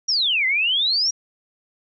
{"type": "exponential two-way sweep", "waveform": "sine", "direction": "down then up", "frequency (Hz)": [5790, 2004, 5790], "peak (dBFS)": -17, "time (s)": [0.08, 1.11], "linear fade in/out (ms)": 10, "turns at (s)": 0.46, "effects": []}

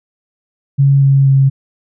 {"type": "tone with pitch steps", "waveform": "sine", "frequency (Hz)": [138.6, 137.17, 135.75], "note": ["C#3", "C#3", "C#3"], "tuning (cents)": [0, -18, -36], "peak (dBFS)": -6, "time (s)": [0.78, 1.5], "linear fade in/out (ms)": 20, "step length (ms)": 240, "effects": []}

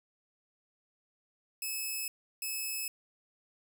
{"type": "tone pair in turn", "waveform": "5% pulse", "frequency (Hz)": [2590, 2590], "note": ["E7", "E7"], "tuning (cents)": [-31, -31], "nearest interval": "unison", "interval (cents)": 0, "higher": "neither", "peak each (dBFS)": -25, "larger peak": "neither", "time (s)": [[1.62, 2.08], [2.42, 2.88]], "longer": "neither", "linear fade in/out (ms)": 2, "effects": []}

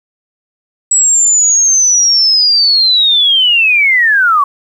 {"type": "linear sweep", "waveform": "sine", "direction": "down", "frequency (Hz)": [7850, 1094], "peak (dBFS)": -6, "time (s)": [0.91, 4.44], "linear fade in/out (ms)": 5, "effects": ["7-bit"]}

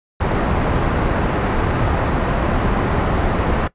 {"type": "low-pass noise", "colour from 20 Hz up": "pink", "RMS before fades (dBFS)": -18, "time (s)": [0.2, 3.68], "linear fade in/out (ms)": 10, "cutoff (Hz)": 1400, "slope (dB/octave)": 12, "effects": ["noise-tail reverb RT60 0.1 s tail -18 dB re dry", "resampled to 8000 Hz"]}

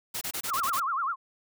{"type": "noise bursts", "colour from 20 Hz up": "white", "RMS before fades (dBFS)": -33, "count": 7, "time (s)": [0.14, 0.801], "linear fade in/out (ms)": 10, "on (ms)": 73, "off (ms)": 25}
{"type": "tone with vibrato", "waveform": "sine", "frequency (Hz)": 1214, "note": "D#6", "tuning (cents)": -43, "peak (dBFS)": -26, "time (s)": [0.47, 1.16], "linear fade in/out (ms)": 50, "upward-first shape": "sine", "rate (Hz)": 9.9, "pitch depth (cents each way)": 250}
{"effects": []}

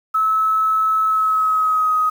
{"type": "tone with pitch glide", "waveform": "sine", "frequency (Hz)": [1298, 1257.4], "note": ["E6", "D#6"], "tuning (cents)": [-27, 18], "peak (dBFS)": -14, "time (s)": [0.14, 2.1], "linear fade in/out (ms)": 10, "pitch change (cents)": -55, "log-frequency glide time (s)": [1.04, 1.96], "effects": ["7-bit"]}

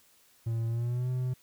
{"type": "tone with pitch glide", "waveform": "triangle", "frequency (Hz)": [114.4, 126.93], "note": ["A#2", "B2"], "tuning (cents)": [-32, 48], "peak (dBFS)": -26, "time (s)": [0.46, 1.34], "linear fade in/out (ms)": 10, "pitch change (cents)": 180, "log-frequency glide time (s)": [0.68, 1.09], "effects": ["white hiss -63 dBFS RMS until 1.42 s"]}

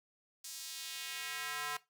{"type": "tone with high-pass filter sweep", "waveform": "square", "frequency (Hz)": 146.83, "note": "D3", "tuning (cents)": 0, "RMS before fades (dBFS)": -42, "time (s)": [0.44, 1.77], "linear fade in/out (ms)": 5, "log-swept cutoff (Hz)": [6000, 1100], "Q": 1.2, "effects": ["noise-tail reverb RT60 0.2 s tail -18 dB re dry"]}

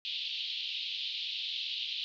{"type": "band-pass noise", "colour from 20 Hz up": "pink", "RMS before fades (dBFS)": -37, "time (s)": [0.05, 2.04], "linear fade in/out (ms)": 0, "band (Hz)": [2900, 4100], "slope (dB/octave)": 48, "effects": []}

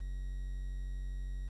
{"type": "tone with quantisation", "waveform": "triangle", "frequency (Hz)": 46.26, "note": "F#1", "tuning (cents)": 0, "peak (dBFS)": -34, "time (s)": [0, 1.49], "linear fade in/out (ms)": 10, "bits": 10, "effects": ["resampled to 24000 Hz"]}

